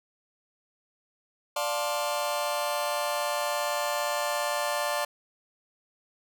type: chord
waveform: sawtooth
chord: D minor seventh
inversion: none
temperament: just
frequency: 587.3 / 704.8 / 881 / 1057.2 Hz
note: D5 / F5 / A5 / C6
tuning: 0 / +16 / +2 / +18 cents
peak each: -26 / -30 / -30 / -30 dBFS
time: 1.56-5.05 s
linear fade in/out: 5 ms
effects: none